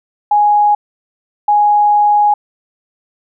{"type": "tone bursts at uneven times", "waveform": "sine", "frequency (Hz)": 830.6, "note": "G#5", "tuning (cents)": 0, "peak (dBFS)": -7, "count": 2, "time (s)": [[0.31, 0.75], [1.48, 2.34]], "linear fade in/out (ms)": 5, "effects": []}